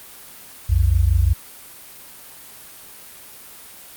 sine tone pair together, 61.74 / 87.31 Hz, B1 / F2, 0 / 0 cents, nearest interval tritone, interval 600 cents, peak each -16 dBFS, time 0.69-1.34 s, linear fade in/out 10 ms, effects white hiss -41 dBFS RMS until 3.96 s + Opus 32 kbps

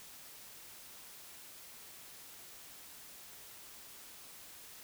silence, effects white hiss -53 dBFS RMS until 4.83 s

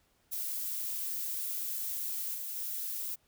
violet noise with level steps, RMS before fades -36 / -39 / -37 dBFS, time 0.31-3.16 s, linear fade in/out 20 ms, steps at 2.34 / 2.56 s, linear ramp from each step 10 ms, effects pink hiss -71 dBFS RMS until 3.27 s

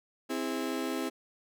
35% pulse chord, C augmented, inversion none, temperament just, 261.6 / 327 / 408.8 Hz, C4 / E4 / G#4, 0 / -14 / -27 cents, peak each -33 / -34 / -36 dBFS, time 0.29-1.1 s, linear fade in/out 20 ms, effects none

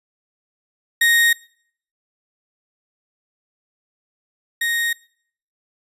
35% pulse tone pair in turn, 1864.7 / 1864.7 Hz, A#6 / A#6, 0 / 0 cents, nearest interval unison, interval 0 cents, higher neither, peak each -11 / -17 dBFS, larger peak first, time 1.01-1.33 / 4.61-4.93 s, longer neither, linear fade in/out 5 ms, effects noise-tail reverb RT60 0.6 s tail -23 dB re dry + resampled to 32000 Hz

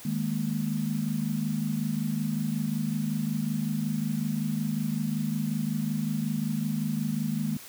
sine chord, D# suspended fourth, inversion none, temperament equal, 155.56 / 207.7 / 233.1 Hz, D#3 / G#3 / A#3, 0 / 0 / 0 cents, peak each -31 / -30 / -31 dBFS, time 0.05-7.57 s, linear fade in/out 5 ms, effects white hiss -46 dBFS RMS until 7.68 s

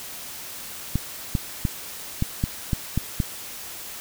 clicks, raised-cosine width 5 ms, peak -9 dBFS, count 8, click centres 0.956 / 1.352 / 1.652 / 2.224 / 2.439 / 2.732 / 2.976 / 3.202 s, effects white hiss -37 dBFS RMS until 4 s

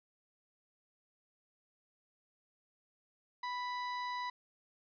35% pulse tone, 988 Hz, B5, in tune, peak -35 dBFS, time 3.43-4.3 s, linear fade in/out 5 ms, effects resampled to 11025 Hz

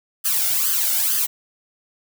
blue noise with flanger, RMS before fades -20 dBFS, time 0.24-1.27 s, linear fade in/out 20 ms, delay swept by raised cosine 0.63 to 1.41 ms, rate 2.2 Hz, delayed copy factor +0.85, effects none

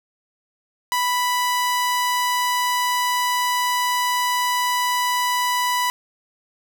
sawtooth tone, 988 Hz, B5, in tune, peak -15 dBFS, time 0.92-5.9 s, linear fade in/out 0 ms, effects none

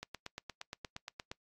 click train, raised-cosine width 0.2 ms, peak -24 dBFS, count 12, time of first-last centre 0.03-1.315 s, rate 8.56 Hz, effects noise-tail reverb RT60 0.1 s tail -23 dB re dry + AAC 48 kbps

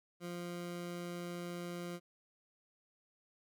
20% pulse tone, 174.61 Hz, F3, in tune, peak -36 dBFS, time 0.2-2 s, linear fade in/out 50 ms, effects none

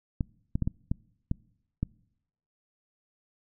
clicks, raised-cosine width 5 ms, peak -15 dBFS, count 7, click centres 0.208 / 0.555 / 0.623 / 0.675 / 0.915 / 1.314 / 1.83 s, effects noise-tail reverb RT60 0.8 s tail -25 dB re dry

